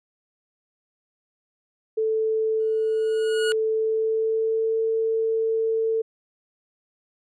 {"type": "tone with pitch glide", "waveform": "sine", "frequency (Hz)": [440, 447.2], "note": ["A4", "A4"], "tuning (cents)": [0, 28], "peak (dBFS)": -20, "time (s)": [1.97, 6.02], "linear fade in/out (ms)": 10, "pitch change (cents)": 28, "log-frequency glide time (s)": [3.72, 4.81]}
{"type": "tone with exponential growth", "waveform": "25% pulse", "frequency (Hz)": 1452, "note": "F#6", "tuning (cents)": -33, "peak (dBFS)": -20, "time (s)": [2.6, 3.52], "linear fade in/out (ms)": 0, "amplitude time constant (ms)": 200}
{"effects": ["resampled to 22050 Hz"]}